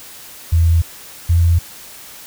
sine tone pair in turn, 83.2 / 85 Hz, E2 / F2, +17 / -46 cents, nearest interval unison, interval 37 cents, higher second, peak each -9 dBFS, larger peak neither, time 0.52-0.82 / 1.29-1.59 s, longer neither, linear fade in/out 10 ms, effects white hiss -37 dBFS RMS until 2.26 s

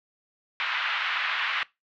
pink band-pass noise, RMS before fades -28 dBFS, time 0.6-1.63 s, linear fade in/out 0 ms, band 1200 to 3200 Hz, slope 24 dB/octave, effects noise-tail reverb RT60 0.2 s tail -21 dB re dry + low-pass 5000 Hz 12 dB/octave

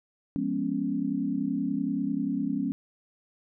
sine chord, C# dominant seventh, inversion first, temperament equal, 174.61 / 207.7 / 246.9 / 277.2 Hz, E#3 / G#3 / B3 / C#4, 0 / 0 / 0 / 0 cents, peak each -35 / -32 / -32 / -29 dBFS, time 0.36-2.72 s, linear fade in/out 0 ms, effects none

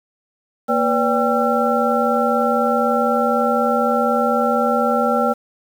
sine tone cluster, 234.4 / 496.1 / 576 / 794 / 1352 Hz, A#3 / B4 / D5 / G5 / E6, +10 / +8 / -34 / +22 / +43 cents, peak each -21 dBFS, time 0.68-5.34 s, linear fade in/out 20 ms, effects 7-bit

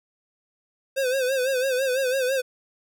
square tone with vibrato, 521 Hz, C5, 7 cents flat, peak -22 dBFS, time 0.96-2.42 s, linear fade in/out 20 ms, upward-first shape sine, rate 6 Hz, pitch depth 83 cents each way, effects none

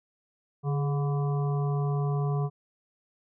harmonic tone with a mistuned harmonic, 144.1 Hz, D3, 33 cents flat, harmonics 1 / 3 / 5 / 7 / 8, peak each -25 / -35 / -39 / -42 / -43 dBFS, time 0.63-2.5 s, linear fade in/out 50 ms, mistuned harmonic 3, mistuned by -53 cents, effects none

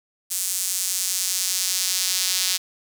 sawtooth tone with high-pass filter sweep, 185 Hz, F#3, in tune, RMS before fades -24 dBFS, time 0.3-2.58 s, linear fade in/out 20 ms, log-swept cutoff 7900 to 4400 Hz, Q 1.2, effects none

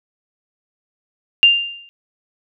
sine tone with exponential decay, 2794 Hz, F7, in tune, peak -4 dBFS, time 1.43-1.89 s, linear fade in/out 0 ms, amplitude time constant 100 ms, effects none

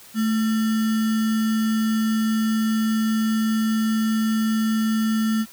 sine tone with sample-and-hold, 220 Hz, A3, in tune, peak -18 dBFS, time 0.14-5.46 s, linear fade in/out 50 ms, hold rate 1575 Hz, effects white hiss -46 dBFS RMS until 5.52 s

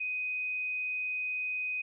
sine tone, 2502 Hz, D#7, 9 cents sharp, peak -31 dBFS, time 0-1.82 s, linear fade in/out 10 ms, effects none

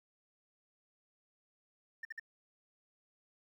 sine tone bursts, 1800 Hz, A6, 39 cents sharp, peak -38 dBFS, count 3, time 2.03-2.197 s, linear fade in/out 5 ms, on 21 ms, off 52 ms, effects tanh soft clip ceiling -38 dBFS + 12-bit

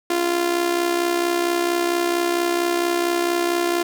sawtooth tone with amplitude modulation, 346.5 Hz, F4, 14 cents flat, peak -12 dBFS, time 0.1-3.83 s, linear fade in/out 5 ms, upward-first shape sine, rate 64.4 Hz, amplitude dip 60%, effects none

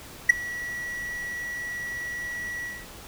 triangle tone with ADSR envelope, 1936 Hz, B6, 35 cents flat, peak -6 dBFS, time 0.29-2.87 s, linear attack 9 ms, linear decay 11 ms, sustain -23 dB, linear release 230 ms, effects pink hiss -44 dBFS RMS until 3.07 s

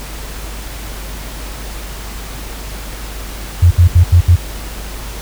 sine tone bursts at uneven times, 87.31 Hz, F2, in tune, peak -3 dBFS, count 5, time 3.62-3.71 / 3.78-3.88 / 3.95-4.04 / 4.12-4.21 / 4.28-4.36 s, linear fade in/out 10 ms, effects added 50 Hz sine -26 dBFS peak until 5.21 s + pink hiss -30 dBFS RMS until 5.21 s

